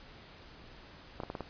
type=clicks; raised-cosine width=1 ms; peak=-23 dBFS; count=5; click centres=1.202 / 1.235 / 1.301 / 1.352 / 1.407 s; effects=pink hiss -53 dBFS RMS until 1.49 s + resampled to 11025 Hz